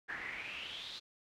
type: noise with band-pass filter sweep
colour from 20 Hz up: brown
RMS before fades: -44 dBFS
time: 0.08-1 s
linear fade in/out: 20 ms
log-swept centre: 1700 to 4100 Hz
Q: 6.7
effects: none